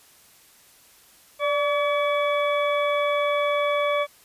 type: harmonic tone with a mistuned harmonic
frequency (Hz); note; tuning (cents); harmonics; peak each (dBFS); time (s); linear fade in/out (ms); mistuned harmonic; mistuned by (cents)
570; C#5; +48; 1 / 2 / 3 / 4 / 6; -22 / -26 / -39 / -29 / -35; 1.39-4.07; 50; 1; +44
effects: white hiss -54 dBFS RMS until 4.24 s + resampled to 32000 Hz